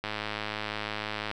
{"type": "click train", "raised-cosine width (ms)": 0.3, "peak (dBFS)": -16, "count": 136, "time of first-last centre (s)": [0.04, 1.314], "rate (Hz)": 106, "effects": []}